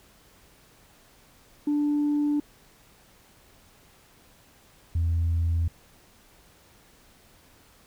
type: tone pair in turn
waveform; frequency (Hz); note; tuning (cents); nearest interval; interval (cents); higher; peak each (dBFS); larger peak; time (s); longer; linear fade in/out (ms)
sine; 293.7 / 83.52; D4 / E2; 0 / +23; octave + minor seventh; 2177; first; -20; neither; 1.67-2.4 / 4.95-5.68; neither; 5
effects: tanh soft clip ceiling -19 dBFS + pink hiss -57 dBFS RMS until 7.86 s